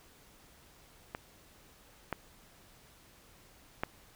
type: clicks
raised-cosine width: 0.5 ms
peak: -22 / -18 / -16 dBFS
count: 3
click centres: 1.149 / 2.127 / 3.835 s
effects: pink hiss -60 dBFS RMS until 4.15 s